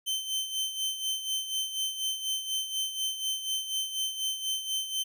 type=tone with tremolo; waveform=sawtooth; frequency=3089 Hz; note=G7; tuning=26 cents flat; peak=-24 dBFS; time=0.06-5.04 s; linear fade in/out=20 ms; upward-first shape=sine; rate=4.1 Hz; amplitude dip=65%; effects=none